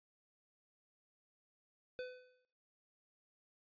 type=tone with exponential decay; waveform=square; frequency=503 Hz; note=B4; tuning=32 cents sharp; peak=-40 dBFS; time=1.99-2.45 s; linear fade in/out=0 ms; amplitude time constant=100 ms; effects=noise-tail reverb RT60 0.6 s tail -19 dB re dry + resampled to 11025 Hz